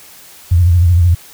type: tone with vibrato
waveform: sine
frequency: 87 Hz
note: F2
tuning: 6 cents flat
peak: -6 dBFS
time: 0.51-1.15 s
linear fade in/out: 10 ms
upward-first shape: triangle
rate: 13 Hz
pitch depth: 110 cents each way
effects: white hiss -39 dBFS RMS until 1.33 s